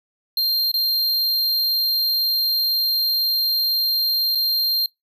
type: tone with dropouts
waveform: square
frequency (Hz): 4186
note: C8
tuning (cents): 0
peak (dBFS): -18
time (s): 0.37-4.86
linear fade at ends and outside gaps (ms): 2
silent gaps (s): 0.716-0.74 / 4.35-4.354
effects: noise-tail reverb RT60 0.2 s tail -26 dB re dry